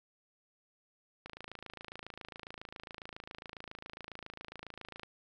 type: click train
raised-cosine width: 0.3 ms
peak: -28 dBFS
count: 104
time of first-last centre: 1.26-5.033 s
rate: 27.3 Hz
effects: none